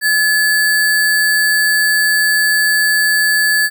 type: tone with sample-and-hold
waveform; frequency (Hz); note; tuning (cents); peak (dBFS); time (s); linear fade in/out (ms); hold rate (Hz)
sine; 1713; A6; -47; -10; 0.01-3.7; 50; 6300
effects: none